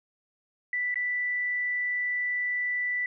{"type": "tone with dropouts", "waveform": "sine", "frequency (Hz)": 1975.5, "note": "B6", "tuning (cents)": 0, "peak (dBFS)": -26, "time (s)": [0.73, 3.06], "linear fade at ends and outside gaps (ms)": 2, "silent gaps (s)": [0.943, 0.957], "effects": []}